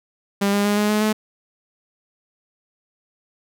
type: tone with pitch steps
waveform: sawtooth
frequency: 200 / 202.9 / 205.9 / 208.9 / 211.9 / 215 Hz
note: G3 / G#3 / G#3 / G#3 / G#3 / A3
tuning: +35 / -40 / -15 / +10 / +35 / -40 cents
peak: -13 dBFS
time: 0.41-1.13 s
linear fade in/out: 10 ms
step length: 120 ms
effects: none